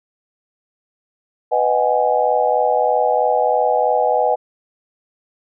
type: chord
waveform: sine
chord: G# minor seventh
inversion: first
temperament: just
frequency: 498.4 / 623 / 747.5 / 830.6 Hz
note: B4 / D#5 / F#5 / G#5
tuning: +16 / +2 / +17 / 0 cents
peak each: -19 dBFS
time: 1.51-4.36 s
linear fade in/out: 20 ms
effects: none